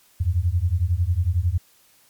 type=beating tone pair; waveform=sine; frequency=82.41 / 93.41 Hz; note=E2 / F#2; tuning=0 / +17 cents; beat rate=11 Hz; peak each=-21 dBFS; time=0.2-1.58 s; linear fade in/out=10 ms; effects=white hiss -57 dBFS RMS until 2.09 s + MP3 96 kbps